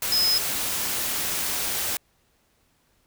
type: tone in noise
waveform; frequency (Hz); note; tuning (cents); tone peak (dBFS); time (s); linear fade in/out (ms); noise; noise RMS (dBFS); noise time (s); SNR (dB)
sine; 5100; D#8; +42; -19; 0.12-0.38; 2; white; -27; 0.02-1.97; +5
effects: pink hiss -66 dBFS RMS until 3.06 s